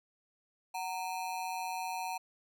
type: ring-modulated tone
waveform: square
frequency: 837 Hz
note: G#5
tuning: 13 cents sharp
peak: -33 dBFS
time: 0.74-2.18 s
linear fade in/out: 10 ms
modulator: 87.5 Hz
effects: none